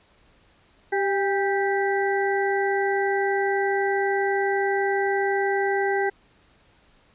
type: harmonic tone with a mistuned harmonic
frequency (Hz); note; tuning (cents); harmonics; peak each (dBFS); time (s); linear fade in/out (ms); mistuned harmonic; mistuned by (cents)
392; G4; 0; 1 / 2 / 4 / 5; -23 / -26 / -29 / -30; 0.92-6.1; 10; 2; +42
effects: pink hiss -59 dBFS RMS until 7.14 s + resampled to 8000 Hz